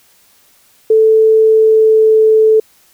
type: tone with pitch glide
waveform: sine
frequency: 440 to 437.5 Hz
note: A4 to A4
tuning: 0 to -10 cents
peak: -5 dBFS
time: 0.9-2.6 s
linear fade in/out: 5 ms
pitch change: -10 cents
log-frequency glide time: 1.42-2.22 s
effects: white hiss -50 dBFS RMS until 2.93 s